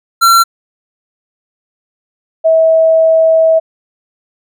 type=tone pair in turn; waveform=square / sine; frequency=1360 / 646.7 Hz; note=F6 / E5; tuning=-46 / -33 cents; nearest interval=octave + minor second; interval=1287 cents; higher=first; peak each=-5 dBFS; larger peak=neither; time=0.21-0.44 / 2.44-3.6 s; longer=second; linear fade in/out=20 ms; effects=none